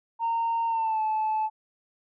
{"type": "tone with pitch glide", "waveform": "sine", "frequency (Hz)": [920, 868.4], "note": ["A#5", "A5"], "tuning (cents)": [-23, -23], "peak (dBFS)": -22, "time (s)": [0.19, 1.5], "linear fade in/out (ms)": 50, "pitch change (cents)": -100, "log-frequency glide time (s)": [0.67, 1.01], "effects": ["tanh soft clip ceiling -21 dBFS"]}